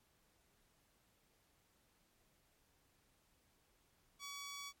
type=tone; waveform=10% pulse; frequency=1133 Hz; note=C#6; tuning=37 cents sharp; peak=-38 dBFS; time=4.19-4.73 s; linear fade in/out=50 ms; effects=pink hiss -75 dBFS RMS until 4.8 s + MP3 64 kbps